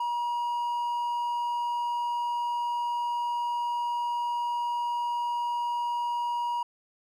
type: tone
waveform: triangle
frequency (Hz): 956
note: A#5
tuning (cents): +43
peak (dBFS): -25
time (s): 0-6.63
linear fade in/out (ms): 5
effects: none